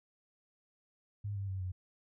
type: tone with pitch steps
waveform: sine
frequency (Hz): 102.3 / 98.7 / 95.23 / 91.88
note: G#2 / G2 / G2 / F#2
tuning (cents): -26 / +12 / -50 / -12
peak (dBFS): -35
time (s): 1.24-1.72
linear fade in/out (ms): 10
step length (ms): 120
effects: none